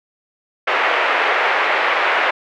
white band-pass noise, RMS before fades -17 dBFS, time 0.67-2.31 s, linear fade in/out 10 ms, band 440 to 2300 Hz, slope 24 dB/octave, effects none

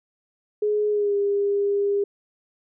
sine tone with pitch glide, 419.8 to 403.4 Hz, G#4 to G4, +19 to +50 cents, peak -19 dBFS, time 0.62-2.04 s, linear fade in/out 5 ms, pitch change -69 cents, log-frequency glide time 0.9-1.15 s, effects none

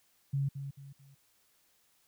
sine tone with echo, 138.59 Hz, C#3, in tune, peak -28 dBFS, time 0.33-0.49 s, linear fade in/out 10 ms, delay 220 ms, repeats 3, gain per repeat -9 dB, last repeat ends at 1.15 s, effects white hiss -70 dBFS RMS until 2.07 s

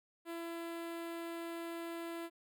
sawtooth tone with notch filter, 335.8 Hz, E4, 32 cents sharp, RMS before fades -43 dBFS, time 0.25-2.3 s, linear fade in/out 50 ms, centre 5800 Hz, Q 1.2, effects none

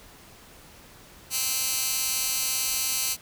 15% pulse tone with high-pass filter, 261.6 Hz, C4, in tune, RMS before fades -27 dBFS, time 1.3-3.17 s, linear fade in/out 50 ms, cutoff 5400 Hz, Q 0.61, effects pink hiss -50 dBFS RMS until 3.21 s

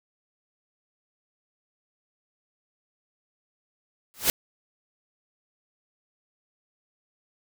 white noise with exponential growth, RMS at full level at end -17 dBFS, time 4.14-4.3 s, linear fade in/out 0 ms, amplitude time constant 33 ms, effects none

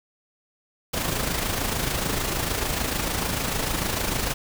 pink noise with amplitude modulation, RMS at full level -24 dBFS, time 0.93-4.34 s, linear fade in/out 10 ms, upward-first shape sine, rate 26.7 Hz, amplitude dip 50%, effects none

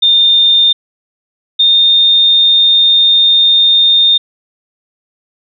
sine tone pair in turn, 3624 / 3647 Hz, A#7 / A#7, -50 / -39 cents, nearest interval unison, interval 11 cents, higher second, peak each -5 dBFS, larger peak neither, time 0.02-0.73 / 1.59-4.18 s, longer second, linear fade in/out 10 ms, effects none

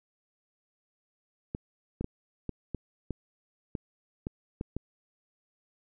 clicks, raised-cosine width 3 ms, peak -20 dBFS, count 10, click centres 1.549 / 2.01 / 2.044 / 2.493 / 2.747 / 3.107 / 3.752 / 4.269 / 4.611 / 4.766 s, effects none

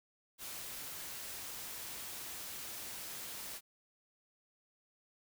white noise, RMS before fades -45 dBFS, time 0.38-3.61 s, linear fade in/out 50 ms, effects none

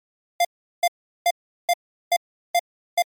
square tone bursts, 697 Hz, F5, 4 cents flat, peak -16 dBFS, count 7, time 0.4-3.023 s, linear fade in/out 5 ms, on 49 ms, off 380 ms, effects MP3 96 kbps

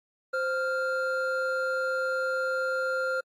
triangle tone pair together, 522 / 1393.6 Hz, C5 / F6, -4 / -4 cents, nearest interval octave + perfect fourth, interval 1700 cents, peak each -27 dBFS, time 0.33-3.21 s, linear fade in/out 10 ms, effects AAC 64 kbps

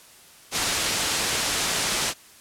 white low-pass noise, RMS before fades -25 dBFS, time 0.51-2.14 s, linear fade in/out 50 ms, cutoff 7800 Hz, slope 12 dB/octave, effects white hiss -50 dBFS RMS until 2.4 s + low-pass 12000 Hz 12 dB/octave

